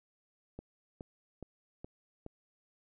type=click train; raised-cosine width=2 ms; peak=-30 dBFS; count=5; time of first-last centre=0.59-2.264 s; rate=2.39 Hz; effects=none